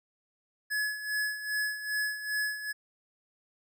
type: tone with tremolo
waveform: square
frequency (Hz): 1700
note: G#6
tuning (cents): +40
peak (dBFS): -28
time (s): 0.7-2.73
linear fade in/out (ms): 20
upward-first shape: sine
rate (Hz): 2.5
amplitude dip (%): 70
effects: none